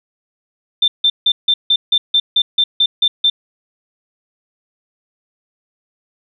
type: tone bursts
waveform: sine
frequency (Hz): 3570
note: A7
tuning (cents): +24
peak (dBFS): -9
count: 12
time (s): 0.82-3.3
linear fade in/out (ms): 5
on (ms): 60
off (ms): 160
effects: none